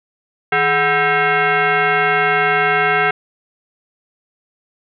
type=tone with frequency modulation; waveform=sine; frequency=420.2 Hz; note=G#4; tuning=20 cents sharp; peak=-12 dBFS; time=0.52-3.11 s; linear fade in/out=5 ms; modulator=580 Hz; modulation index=3.5; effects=none

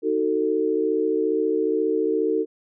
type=chord; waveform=sine; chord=D# diminished; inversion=none; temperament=just; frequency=311.1 / 373.4 / 448 Hz; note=D#4 / F#4 / A4; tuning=0 / +16 / +31 cents; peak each=-25 / -25 / -22 dBFS; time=0.02-2.46 s; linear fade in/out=50 ms; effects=none

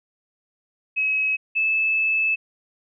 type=tone pair in turn; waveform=sine; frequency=2560 / 2615 Hz; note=D#7 / E7; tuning=+49 / -15 cents; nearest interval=unison; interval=36 cents; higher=second; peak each=-19 / -18 dBFS; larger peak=second; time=0.96-1.37 / 1.55-2.36 s; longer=second; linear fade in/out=20 ms; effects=none

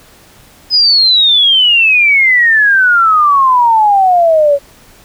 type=exponential sweep; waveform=sine; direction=down; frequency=5080 to 554.4 Hz; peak=-5 dBFS; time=0.7-4.59 s; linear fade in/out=50 ms; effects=pink hiss -42 dBFS RMS until 5.04 s

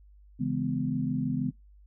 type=chord; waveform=sine; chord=C# minor seventh; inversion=none; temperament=equal with one note detuned; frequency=138.59 / 164.81 / 207.7 / 251.4 Hz; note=C#3 / E3 / G#3 / B3; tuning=0 / 0 / 0 / +31 cents; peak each=-32 / -34 / -34 / -30 dBFS; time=0.39-1.51 s; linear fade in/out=20 ms; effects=noise-tail reverb RT60 0.2 s tail -24 dB re dry + added 50 Hz sine -52 dBFS peak until 1.86 s

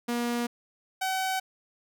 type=tone pair in turn; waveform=sawtooth; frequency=238.8 / 758.1 Hz; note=A#3 / F#5; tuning=+42 / +42 cents; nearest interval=octave + minor sixth; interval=2000 cents; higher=second; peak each=-23 dBFS; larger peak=neither; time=0.08-0.47 / 1.01-1.4 s; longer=neither; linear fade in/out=10 ms; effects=none

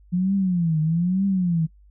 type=tone with vibrato; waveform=sine; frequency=174.61 Hz; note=F3; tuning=in tune; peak=-18 dBFS; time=0.12-1.67 s; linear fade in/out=20 ms; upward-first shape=triangle; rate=1.1 Hz; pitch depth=230 cents each way; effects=noise-tail reverb RT60 0.1 s tail -24 dB re dry + added 50 Hz sine -49 dBFS peak until 1.9 s

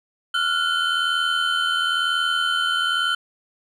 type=tone cluster; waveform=triangle; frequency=1374 / 1455 / 3065 Hz; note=F6 / F#6 / G7; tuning=-29 / -29 / -40 cents; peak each=-22 dBFS; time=0.34-3.15 s; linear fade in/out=5 ms; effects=none

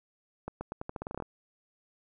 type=accelerating click train; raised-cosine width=1 ms; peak=-22 dBFS; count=13; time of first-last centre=0.48-1.223 s; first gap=130 ms; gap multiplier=0.85; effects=none

